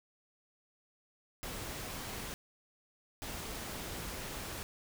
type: noise bursts at uneven times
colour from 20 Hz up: pink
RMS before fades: -42 dBFS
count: 2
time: 1.43-2.34 / 3.22-4.63 s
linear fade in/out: 0 ms
effects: none